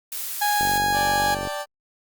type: noise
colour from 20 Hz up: blue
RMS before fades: -30 dBFS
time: 0.12-0.78 s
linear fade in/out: 2 ms
type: tone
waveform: 30% pulse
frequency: 827 Hz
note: G#5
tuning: 8 cents flat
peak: -17 dBFS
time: 0.41-1.35 s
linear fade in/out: 10 ms
type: click train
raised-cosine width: 2 ms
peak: -18 dBFS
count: 42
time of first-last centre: 0.61-1.473 s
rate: 47.5 Hz
type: chord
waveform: 30% pulse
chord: D suspended fourth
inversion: none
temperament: equal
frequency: 587.3 / 784 / 880 Hz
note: D5 / G5 / A5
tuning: 0 / 0 / 0 cents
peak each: -27 / -31 / -32 dBFS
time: 0.92-1.66 s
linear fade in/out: 50 ms
effects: Opus 48 kbps